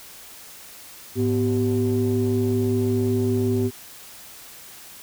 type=tone cluster; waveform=sine; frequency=105.5 / 247.9 / 385 Hz; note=G#2 / B3 / G4; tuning=+28 / +7 / -31 cents; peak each=-22 dBFS; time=1.15-3.71 s; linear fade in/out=50 ms; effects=tanh soft clip ceiling -13 dBFS + white hiss -43 dBFS RMS until 5.02 s